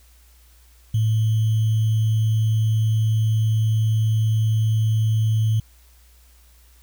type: tone with sample-and-hold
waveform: sine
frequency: 110 Hz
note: A2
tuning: in tune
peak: -16 dBFS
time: 0.94-5.6 s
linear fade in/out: 5 ms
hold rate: 3150 Hz
effects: added 60 Hz sine -50 dBFS peak until 6.82 s + white hiss -57 dBFS RMS until 6.82 s